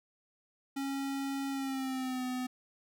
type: tone with pitch glide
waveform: square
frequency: 274.3 to 253 Hz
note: C#4 to B3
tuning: -18 to +42 cents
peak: -34 dBFS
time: 0.76-2.47 s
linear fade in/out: 10 ms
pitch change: -140 cents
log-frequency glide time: 1.5-2.24 s
effects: none